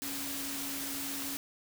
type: tone in noise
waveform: sine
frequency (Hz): 277.2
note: C#4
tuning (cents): 0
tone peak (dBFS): -42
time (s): 0.02-1.37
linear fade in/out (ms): 0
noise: white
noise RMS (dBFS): -38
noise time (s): 0.02-1.37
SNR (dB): -7
effects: none